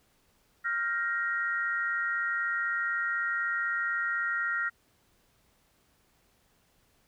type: tone cluster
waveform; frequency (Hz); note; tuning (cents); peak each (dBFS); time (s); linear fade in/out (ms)
sine; 1392 / 1568 / 1877; F6 / G6 / A#6; -6 / 0 / +11; -30 / -39 / -31; 0.64-4.7; 20
effects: pink hiss -68 dBFS RMS until 7.07 s